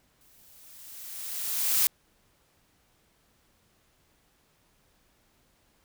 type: noise with exponential growth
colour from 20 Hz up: blue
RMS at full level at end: -22 dBFS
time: 0.21-1.87 s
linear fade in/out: 0 ms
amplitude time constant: 360 ms
effects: pink hiss -67 dBFS RMS until 5.84 s